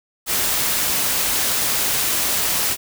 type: noise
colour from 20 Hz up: white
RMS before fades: -20 dBFS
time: 0.26-2.77 s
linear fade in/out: 50 ms
effects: none